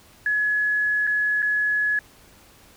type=tone with dropouts; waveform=sine; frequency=1694 Hz; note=G#6; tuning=34 cents sharp; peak=-19 dBFS; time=0.26-1.99 s; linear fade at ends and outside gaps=2 ms; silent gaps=1.069-1.073 / 1.421-1.426 s; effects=pink hiss -52 dBFS RMS until 2.76 s